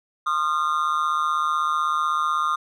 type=tone with amplitude modulation; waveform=triangle; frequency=1219 Hz; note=D#6; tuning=36 cents flat; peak=-14 dBFS; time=0.26-2.56 s; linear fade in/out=10 ms; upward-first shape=sine; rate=156 Hz; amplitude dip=95%; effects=none